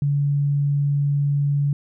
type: tone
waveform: sine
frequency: 142.9 Hz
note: D3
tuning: 47 cents flat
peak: -17 dBFS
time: 0.02-1.73 s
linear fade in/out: 2 ms
effects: none